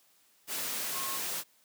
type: tone in noise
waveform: sine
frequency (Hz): 1081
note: C#6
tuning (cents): -44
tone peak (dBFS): -39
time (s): 0.92-1.2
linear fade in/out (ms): 50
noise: white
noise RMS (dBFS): -35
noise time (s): 0.47-1.44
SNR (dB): -7
effects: white hiss -66 dBFS RMS until 1.64 s + high-pass 150 Hz 12 dB/octave